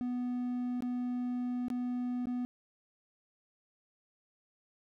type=tone with dropouts; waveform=triangle; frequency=246.9 Hz; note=B3; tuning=in tune; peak=-30 dBFS; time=0.01-2.45 s; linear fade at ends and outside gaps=0 ms; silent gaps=0.806-0.823 / 1.683-1.702 / 2.256-2.27 s; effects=none